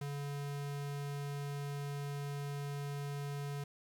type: tone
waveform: square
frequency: 142.6 Hz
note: C#3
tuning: 49 cents sharp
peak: -39 dBFS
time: 0.01-3.64 s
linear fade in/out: 5 ms
effects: 11-bit